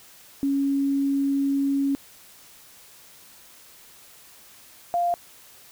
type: tone pair in turn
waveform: sine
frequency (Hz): 277.2 / 697.3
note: C#4 / F5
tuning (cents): 0 / -3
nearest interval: octave + major third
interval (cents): 1597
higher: second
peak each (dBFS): -20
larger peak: neither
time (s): 0.43-1.95 / 4.94-5.14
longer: first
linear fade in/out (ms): 0
effects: white hiss -50 dBFS RMS until 5.71 s